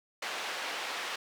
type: band-pass noise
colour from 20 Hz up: white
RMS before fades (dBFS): -37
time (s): 0.22-1.16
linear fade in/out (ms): 5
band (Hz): 490 to 3000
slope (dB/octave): 12
effects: none